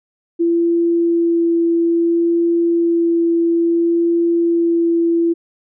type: tone with vibrato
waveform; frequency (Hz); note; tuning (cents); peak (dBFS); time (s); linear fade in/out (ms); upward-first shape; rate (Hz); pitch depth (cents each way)
sine; 337.7; E4; +42; -12; 0.39-5.34; 20; sine; 0.59; 8
effects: none